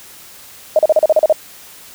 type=tone bursts; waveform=sine; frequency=622.3 Hz; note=D#5; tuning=in tune; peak=-6 dBFS; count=9; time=0.76-1.326 s; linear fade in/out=2 ms; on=30 ms; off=37 ms; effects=white hiss -39 dBFS RMS until 1.94 s